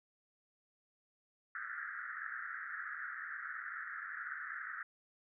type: band-pass noise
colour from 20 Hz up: pink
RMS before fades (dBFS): -44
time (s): 1.55-4.83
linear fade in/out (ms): 2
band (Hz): 1300 to 1900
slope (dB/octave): 96
effects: none